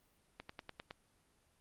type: slowing click train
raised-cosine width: 0.3 ms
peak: -29 dBFS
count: 6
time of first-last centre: 0.4-0.909 s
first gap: 94 ms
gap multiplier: 1.04
effects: pink hiss -73 dBFS RMS until 1.6 s + Opus 32 kbps